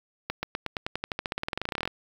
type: accelerating click train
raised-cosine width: 0.3 ms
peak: -13 dBFS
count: 27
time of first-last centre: 0.3-1.876 s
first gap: 130 ms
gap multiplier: 0.93
effects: 7-bit